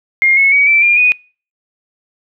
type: tone with pitch steps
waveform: sine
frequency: 2126 / 2192 / 2260 / 2331 / 2403 / 2478 Hz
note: C7 / C#7 / C#7 / D7 / D7 / D#7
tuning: +27 / -20 / +33 / -14 / +39 / -8 cents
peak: -7 dBFS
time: 0.22-1.12 s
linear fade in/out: 0 ms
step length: 150 ms
effects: noise-tail reverb RT60 0.4 s tail -26 dB re dry